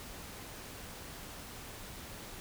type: silence
effects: pink hiss -47 dBFS RMS until 2.4 s